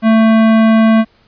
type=tone with hard clipping; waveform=sine; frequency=222.4 Hz; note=A3; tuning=19 cents sharp; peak=-8 dBFS; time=0.02-1.05 s; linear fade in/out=50 ms; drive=17 dB; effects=pink hiss -52 dBFS RMS until 1.27 s + resampled to 11025 Hz